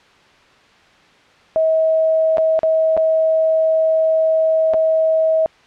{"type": "tone with dropouts", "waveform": "sine", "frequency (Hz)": 640, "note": "D#5", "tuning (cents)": 49, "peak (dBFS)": -12, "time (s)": [1.56, 5.46], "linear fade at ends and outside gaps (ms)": 0, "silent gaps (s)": [[2.372, 2.382], [2.591, 2.632], [2.967, 2.975], [4.736, 4.742]], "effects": ["white hiss -49 dBFS RMS until 5.66 s", "low-pass 3000 Hz 12 dB/octave"]}